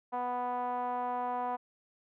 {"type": "tone with low-pass filter", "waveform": "5% pulse", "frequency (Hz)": 246.9, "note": "B3", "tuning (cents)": 0, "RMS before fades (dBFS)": -34, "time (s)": [0.12, 1.57], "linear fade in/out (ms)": 20, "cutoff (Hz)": 860, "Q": 9.2, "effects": []}